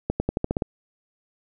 accelerating click train, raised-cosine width 2 ms, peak -9 dBFS, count 8, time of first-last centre 0.1-0.622 s, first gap 100 ms, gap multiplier 0.9, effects none

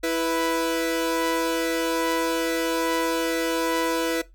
sawtooth tone pair together, 329.6 / 493.8 Hz, E4 / B4, 0 / 0 cents, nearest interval perfect fifth, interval 700 cents, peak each -21 dBFS, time 0.03-4.22 s, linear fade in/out 10 ms, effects noise-tail reverb RT60 0.2 s tail -19 dB re dry + added 43 Hz sine -48 dBFS peak until 4.34 s

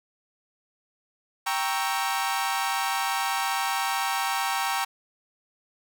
sawtooth chord, G diminished seventh, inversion none, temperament equal, 784 / 932.3 / 1108.7 / 1318.5 Hz, G5 / Bb5 / Db6 / Fb6, 0 / 0 / 0 / 0 cents, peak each -25 / -26 / -28 / -30 dBFS, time 1.46-4.85 s, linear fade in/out 10 ms, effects none

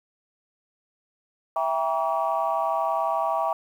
sine chord, E diminished seventh, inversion none, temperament just, 659.3 / 791.1 / 949.3 / 1139.2 Hz, E5 / G5 / Bb5 / Db6, 0 / +16 / +31 / +47 cents, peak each -26 / -27 / -28 / -28 dBFS, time 1.56-3.53 s, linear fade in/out 2 ms, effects tanh soft clip ceiling -13 dBFS + 9-bit

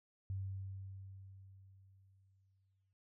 sine tone with exponential decay, 96.4 Hz, G2, 28 cents flat, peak -37 dBFS, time 0.3-2.93 s, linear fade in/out 0 ms, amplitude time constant 570 ms, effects none

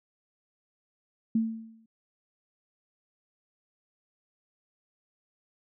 sine tone with exponential decay, 224.1 Hz, A3, 32 cents sharp, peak -20 dBFS, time 1.35-1.86 s, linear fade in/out 5 ms, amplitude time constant 110 ms, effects none

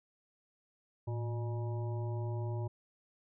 harmonic tone with a mistuned harmonic, 120 Hz, B2, 49 cents flat, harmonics 1 / 3 / 5 / 7 / 8, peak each -34 / -44 / -48 / -51 / -52 dBFS, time 1.07-2.68 s, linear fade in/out 10 ms, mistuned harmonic 1, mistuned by -120 cents, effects none

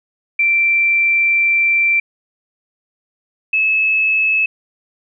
sine tone pair in turn, 2349 / 2596 Hz, D7 / E7, 0 / -27 cents, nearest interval major second, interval 173 cents, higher second, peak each -11 / -12 dBFS, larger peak first, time 0.39-2 / 3.53-4.46 s, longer first, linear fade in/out 5 ms, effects none

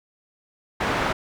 white low-pass noise, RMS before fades -24 dBFS, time 0.8-1.13 s, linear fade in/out 10 ms, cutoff 1500 Hz, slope 12 dB/octave, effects none

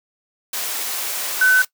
sine tone in noise, 1512 Hz, F#6, 37 cents sharp, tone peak -11 dBFS, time 1.41-1.62 s, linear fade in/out 5 ms, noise white, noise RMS -25 dBFS, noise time 0.53-1.65 s, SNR +11 dB, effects noise-tail reverb RT60 0.1 s tail -19 dB re dry + high-pass 400 Hz 12 dB/octave

